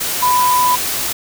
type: tone in noise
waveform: sine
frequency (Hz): 995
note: B5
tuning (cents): +13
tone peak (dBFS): -11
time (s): 0.22-0.76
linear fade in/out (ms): 10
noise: white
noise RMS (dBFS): -20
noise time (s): 0-1.13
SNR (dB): +6
effects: none